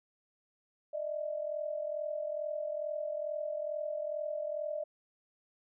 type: tone pair together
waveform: sine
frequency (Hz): 597.7 / 640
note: D5 / D#5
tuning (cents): +30 / +49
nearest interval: minor second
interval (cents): 119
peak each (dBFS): -35 / -39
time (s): 0.93-4.84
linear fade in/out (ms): 10
effects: none

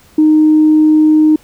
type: tone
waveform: sine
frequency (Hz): 308.8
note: D#4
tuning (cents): -13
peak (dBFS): -4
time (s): 0.18-1.36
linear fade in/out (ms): 5
effects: tanh soft clip ceiling 0 dBFS + pink hiss -46 dBFS RMS until 1.43 s

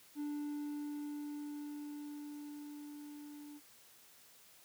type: tone with level ramp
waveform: triangle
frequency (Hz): 293.7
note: D4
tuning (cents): 0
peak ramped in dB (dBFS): -35 to -47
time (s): 0.15-3.61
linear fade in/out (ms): 50
effects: white hiss -62 dBFS RMS until 4.64 s + high-pass 80 Hz 12 dB/octave

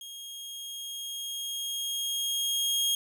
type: tone with level ramp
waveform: sawtooth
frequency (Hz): 3256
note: G#7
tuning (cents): -35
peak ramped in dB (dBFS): -38 to -21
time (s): 0.01-2.95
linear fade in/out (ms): 2
effects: none

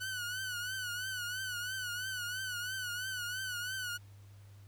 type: tone with vibrato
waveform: sawtooth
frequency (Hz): 1485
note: F#6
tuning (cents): +6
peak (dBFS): -33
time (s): 0-3.98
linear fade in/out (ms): 20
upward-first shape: triangle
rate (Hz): 3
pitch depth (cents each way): 87
effects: added 100 Hz sine -52 dBFS peak until 4.67 s + pink hiss -66 dBFS RMS until 4.67 s

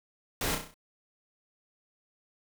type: noise with echo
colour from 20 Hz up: pink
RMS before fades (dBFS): -31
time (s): 0.41-0.55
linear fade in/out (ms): 2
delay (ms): 32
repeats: 6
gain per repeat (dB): -5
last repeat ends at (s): 0.742
effects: none

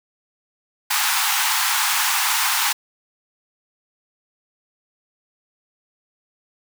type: high-pass noise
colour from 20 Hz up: pink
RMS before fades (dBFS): -20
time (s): 0.9-2.73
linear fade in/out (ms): 10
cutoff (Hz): 790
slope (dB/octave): 96
effects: none

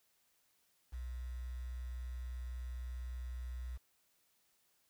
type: tone with quantisation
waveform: sine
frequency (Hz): 61.8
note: B1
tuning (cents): +2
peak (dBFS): -40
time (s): 0.92-3.78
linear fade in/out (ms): 20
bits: 10
effects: white hiss -75 dBFS RMS until 4.89 s

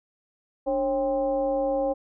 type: tone with frequency modulation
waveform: sine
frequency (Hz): 543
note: C#5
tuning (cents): -36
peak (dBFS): -22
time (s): 0.66-1.94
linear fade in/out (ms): 20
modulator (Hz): 251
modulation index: 0.8
effects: none

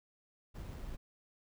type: noise with sample-and-hold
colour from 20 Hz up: brown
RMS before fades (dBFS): -44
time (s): 0.54-0.97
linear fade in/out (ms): 20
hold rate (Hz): 6300
effects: none

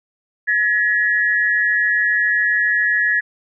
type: tone pair together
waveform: sine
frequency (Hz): 1692.7 / 1900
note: G#6 / A#6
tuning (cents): +33 / +33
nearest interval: major second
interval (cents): 200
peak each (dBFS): -16 / -18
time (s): 0.47-3.21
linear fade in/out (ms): 20
effects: none

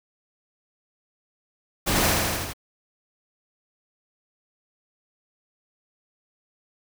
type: noise with echo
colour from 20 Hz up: pink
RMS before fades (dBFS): -23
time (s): 1.86-2.13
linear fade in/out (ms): 20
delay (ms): 81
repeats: 5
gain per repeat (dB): -2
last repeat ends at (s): 2.535
effects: none

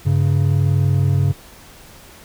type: tone pair together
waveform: triangle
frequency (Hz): 98 / 138.59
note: G2 / C#3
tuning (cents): 0 / 0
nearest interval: tritone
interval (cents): 600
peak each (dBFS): -14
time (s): 0.05-1.33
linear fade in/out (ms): 20
effects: pink hiss -43 dBFS RMS until 2.24 s

